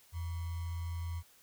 sine tone with sample-and-hold, 84.6 Hz, E2, 45 cents sharp, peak -35 dBFS, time 0.12-1.23 s, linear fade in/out 50 ms, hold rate 1050 Hz, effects white hiss -63 dBFS RMS until 1.42 s

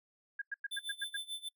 sine tone bursts, 1631 Hz, G#6, 32 cents flat, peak -35 dBFS, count 7, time 0.39-1.167 s, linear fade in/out 5 ms, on 27 ms, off 98 ms
square tone with tremolo, 3526 Hz, A7, 3 cents sharp, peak -37 dBFS, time 0.71-1.49 s, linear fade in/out 10 ms, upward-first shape sine, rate 6.8 Hz, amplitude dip 90%
effects noise-tail reverb RT60 0.1 s tail -24 dB re dry

